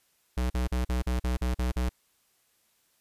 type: tone bursts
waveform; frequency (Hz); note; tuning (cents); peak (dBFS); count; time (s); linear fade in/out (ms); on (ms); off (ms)
square; 62; B1; +7; -26; 9; 0.37-1.892; 5; 130; 44
effects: white hiss -69 dBFS RMS until 3 s + resampled to 32000 Hz